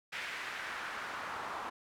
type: noise with band-pass filter sweep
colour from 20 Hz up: pink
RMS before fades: -41 dBFS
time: 0.12-1.7 s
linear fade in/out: 10 ms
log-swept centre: 2100 to 1000 Hz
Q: 1.8
effects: none